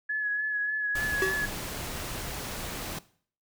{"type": "tone with vibrato", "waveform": "sine", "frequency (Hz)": 1697, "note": "G#6", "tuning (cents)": 37, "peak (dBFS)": -26, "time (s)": [0.09, 1.46], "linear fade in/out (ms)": 10, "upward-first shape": "sine", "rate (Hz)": 3.4, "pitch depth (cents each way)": 27}
{"type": "noise", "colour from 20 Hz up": "pink", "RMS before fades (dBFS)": -36, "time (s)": [0.95, 2.99], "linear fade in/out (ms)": 5}
{"type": "tone with exponential decay", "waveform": "square", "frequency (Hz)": 380.5, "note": "F#4", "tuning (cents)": 48, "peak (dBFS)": -23, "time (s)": [1.22, 1.49], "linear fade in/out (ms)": 1, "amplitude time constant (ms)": 58}
{"effects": ["noise-tail reverb RT60 0.5 s tail -18 dB re dry"]}